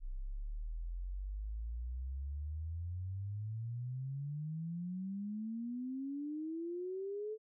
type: exponential sweep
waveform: sine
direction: up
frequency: 30.87 to 440 Hz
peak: -38 dBFS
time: 0-7.38 s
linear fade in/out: 50 ms
effects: none